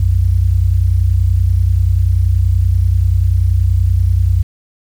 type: tone pair together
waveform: sine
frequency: 61.6 / 92 Hz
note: B1 / F#2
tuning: -4 / -9 cents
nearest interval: perfect fifth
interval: 695 cents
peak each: -13 / -11 dBFS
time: 0-4.43 s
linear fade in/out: 5 ms
effects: 7-bit